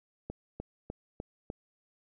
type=click train; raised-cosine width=2 ms; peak=-24 dBFS; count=5; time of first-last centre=0.3-1.501 s; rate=3.33 Hz; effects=none